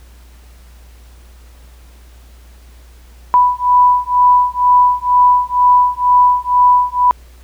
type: beating tone pair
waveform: sine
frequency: 987.8 / 989.9 Hz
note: B5 / B5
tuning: 0 / +4 cents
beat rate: 2.1 Hz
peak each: -11 dBFS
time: 3.34-7.11 s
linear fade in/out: 0 ms
effects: added 60 Hz sine -38 dBFS peak until 7.43 s + pink hiss -49 dBFS RMS until 7.43 s